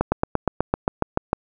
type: slowing click train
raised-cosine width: 1 ms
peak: -4 dBFS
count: 11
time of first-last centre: 0.01-1.331 s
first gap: 110 ms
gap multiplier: 1.04
effects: none